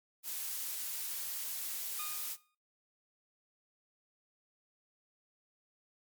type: noise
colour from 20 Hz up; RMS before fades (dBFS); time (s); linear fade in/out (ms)
blue; -39; 0.23-2.37; 50
type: tone with exponential decay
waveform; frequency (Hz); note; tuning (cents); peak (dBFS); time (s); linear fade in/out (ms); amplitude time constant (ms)
20% pulse; 1230; D#6; -20; -35; 1.99-2.55; 5; 120
effects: noise-tail reverb RT60 0.3 s tail -17 dB re dry + MP3 96 kbps